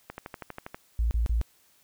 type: click train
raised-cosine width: 0.5 ms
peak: -22 dBFS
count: 9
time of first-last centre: 0.1-0.745 s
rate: 12.4 Hz
type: tone bursts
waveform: sine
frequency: 57.1 Hz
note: A#1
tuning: 35 cents flat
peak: -22 dBFS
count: 3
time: 0.99-1.414 s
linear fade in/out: 0 ms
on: 120 ms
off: 32 ms
effects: white hiss -63 dBFS RMS until 1.83 s